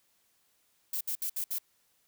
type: noise bursts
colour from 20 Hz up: violet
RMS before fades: -33 dBFS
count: 5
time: 0.93-1.585 s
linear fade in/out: 5 ms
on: 79 ms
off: 65 ms
effects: white hiss -71 dBFS RMS until 2.07 s